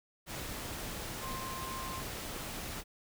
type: tone in noise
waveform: sine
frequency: 1053 Hz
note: C6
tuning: 11 cents sharp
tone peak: -41 dBFS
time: 1.2-2.04 s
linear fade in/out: 50 ms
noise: pink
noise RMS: -41 dBFS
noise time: 0.26-2.84 s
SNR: -3 dB
effects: none